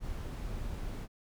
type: noise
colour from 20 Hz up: brown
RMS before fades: -38 dBFS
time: 0-1.08 s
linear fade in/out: 50 ms
effects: none